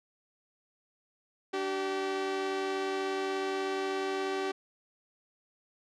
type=tone pair together; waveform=sawtooth; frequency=292.6 / 384.6 Hz; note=D4 / G4; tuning=-6 / -33 cents; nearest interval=perfect fourth; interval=473 cents; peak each=-35 / -27 dBFS; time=1.53-4.52 s; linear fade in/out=10 ms; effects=low-pass 5000 Hz 12 dB/octave